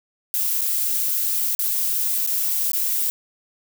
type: noise with dropouts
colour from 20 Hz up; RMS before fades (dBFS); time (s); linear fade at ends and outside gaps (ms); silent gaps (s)
violet; -22; 0.34-3.1; 0; 0.609-0.616 / 1.55-1.592 / 2.264-2.274 / 2.717-2.733
effects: none